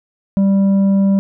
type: tone with tanh clipping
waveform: sine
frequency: 196 Hz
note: G3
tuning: in tune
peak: -11 dBFS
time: 0.37-1.19 s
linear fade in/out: 0 ms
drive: 6 dB
effects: none